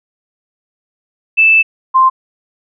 sine tone pair in turn, 2637 / 1046.5 Hz, E7 / C6, 0 / 0 cents, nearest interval octave + major third, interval 1600 cents, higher first, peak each -5 dBFS, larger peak neither, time 1.37-1.63 / 1.94-2.1 s, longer first, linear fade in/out 20 ms, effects none

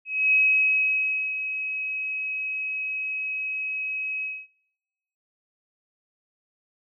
sine tone with ADSR envelope, 2551 Hz, D#7, 43 cents sharp, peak -16 dBFS, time 0.05-4.47 s, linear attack 280 ms, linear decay 1000 ms, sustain -11 dB, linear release 240 ms, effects noise-tail reverb RT60 1.0 s tail -24 dB re dry

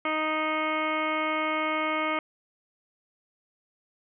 harmonic tone, 311.1 Hz, D#4, in tune, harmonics 1 / 2 / 3 / 4 / 5 / 6 / 7 / 8 / 9 / 10, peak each -33 / -32 / -35 / -30 / -42 / -43 / -31 / -42 / -45 / -42 dBFS, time 0.05-2.19 s, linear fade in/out 2 ms, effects none

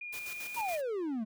sine tone with vibrato, 2426 Hz, D#7, 44 cents flat, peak -39 dBFS, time 0.01-0.77 s, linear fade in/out 5 ms, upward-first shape sine, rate 8.3 Hz, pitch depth 8 cents each way
white noise with tremolo, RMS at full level -44 dBFS, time 0.12-0.82 s, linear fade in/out 20 ms, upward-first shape square, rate 7.1 Hz, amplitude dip 55%
triangle exponential sweep, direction down, 980 to 208.2 Hz, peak -30 dBFS, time 0.56-1.25 s, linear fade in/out 20 ms
effects none

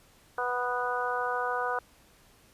harmonic tone, 246.7 Hz, B3, 2 cents flat, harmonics 2 / 3 / 4 / 5 / 6, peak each -34 / -34 / -34 / -34 / -34 dBFS, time 0.38-1.79 s, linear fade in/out 2 ms, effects pink hiss -60 dBFS RMS until 2.53 s + resampled to 32000 Hz

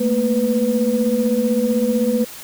sine tone cluster, 219.5 / 235.3 / 496.7 Hz, A3 / A#3 / B4, -4 / +16 / +10 cents, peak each -19 dBFS, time 0-2.25 s, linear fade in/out 10 ms, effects tanh soft clip ceiling -6 dBFS + white hiss -36 dBFS RMS until 2.43 s

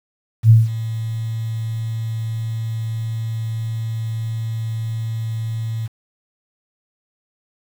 sine tone with ADSR envelope, 112.3 Hz, A2, 36 cents sharp, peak -4 dBFS, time 0.43-5.88 s, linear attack 69 ms, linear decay 180 ms, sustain -17 dB, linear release 21 ms, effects 7-bit

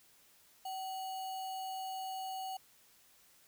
sine tone with sample-and-hold, 760 Hz, F#5, 46 cents sharp, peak -38 dBFS, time 0.65-2.57 s, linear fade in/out 5 ms, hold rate 3675 Hz, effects white hiss -65 dBFS RMS until 3.47 s

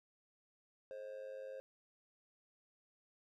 triangle tone with amplitude modulation, 531 Hz, C5, 25 cents sharp, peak -40 dBFS, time 0.91-1.6 s, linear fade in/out 0 ms, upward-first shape sine, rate 100 Hz, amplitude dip 75%, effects none

